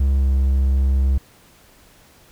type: tone with pitch glide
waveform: triangle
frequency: 68 to 66.91 Hz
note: C#2 to C2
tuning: -33 to +39 cents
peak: -12 dBFS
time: 0-1.18 s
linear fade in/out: 5 ms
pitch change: -28 cents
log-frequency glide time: 0.18-0.24 s
effects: pink hiss -51 dBFS RMS until 2.31 s